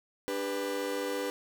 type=chord; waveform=40% pulse; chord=G major; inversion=second; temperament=equal with one note detuned; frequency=293.7 / 399.1 / 493.9 Hz; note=D4 / G4 / B4; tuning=0 / +31 / 0 cents; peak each=-37 / -36 / -33 dBFS; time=0.28-1.3 s; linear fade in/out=0 ms; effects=10-bit